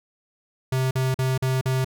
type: tone bursts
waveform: square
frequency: 130.5 Hz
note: C3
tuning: 4 cents flat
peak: -21 dBFS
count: 5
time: 0.72-1.846 s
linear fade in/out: 5 ms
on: 190 ms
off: 44 ms
effects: none